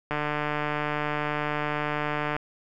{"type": "click train", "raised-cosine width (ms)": 0.5, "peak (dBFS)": -13, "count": 337, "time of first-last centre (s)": [0.11, 2.365], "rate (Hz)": 149, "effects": []}